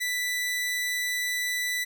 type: tone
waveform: sawtooth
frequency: 1979 Hz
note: B6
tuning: 3 cents sharp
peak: -23 dBFS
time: 0-1.85 s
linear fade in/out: 20 ms
effects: none